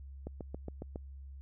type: click train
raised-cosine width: 2 ms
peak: -27 dBFS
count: 6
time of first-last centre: 0.27-0.959 s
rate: 7.26 Hz
effects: added 68 Hz sine -45 dBFS peak until 1.41 s